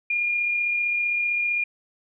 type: tone with amplitude modulation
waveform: sine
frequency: 2418 Hz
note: D7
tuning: 50 cents sharp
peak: -20 dBFS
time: 0.1-1.64 s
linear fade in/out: 5 ms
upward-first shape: sine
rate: 35.5 Hz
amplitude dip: 25%
effects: none